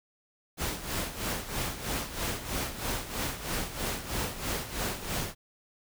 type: noise with tremolo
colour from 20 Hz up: pink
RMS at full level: -31 dBFS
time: 0.57-5.35 s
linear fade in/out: 50 ms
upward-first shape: sine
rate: 3.1 Hz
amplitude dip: 70%
effects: none